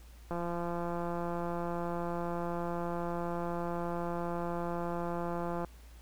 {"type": "click train", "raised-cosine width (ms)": 1, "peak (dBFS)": -23, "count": 919, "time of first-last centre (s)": [0.31, 5.647], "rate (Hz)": 172, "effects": ["added 58 Hz sine -50 dBFS peak until 6.01 s", "pink hiss -61 dBFS RMS until 6.01 s"]}